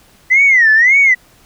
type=tone with vibrato; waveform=sine; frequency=1975.5 Hz; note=B6; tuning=in tune; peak=-5 dBFS; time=0.3-1.15 s; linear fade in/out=20 ms; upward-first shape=sine; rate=1.8 Hz; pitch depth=220 cents each way; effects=tanh soft clip ceiling -1 dBFS + pink hiss -48 dBFS RMS until 1.45 s